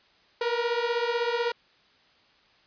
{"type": "beating tone pair", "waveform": "sawtooth", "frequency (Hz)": [466.2, 482.2], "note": ["A#4", "B4"], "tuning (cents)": [0, -41], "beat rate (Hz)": 16, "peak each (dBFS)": -24, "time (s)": [0.41, 1.52], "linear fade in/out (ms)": 5, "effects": ["white hiss -61 dBFS RMS until 2.66 s", "resampled to 11025 Hz"]}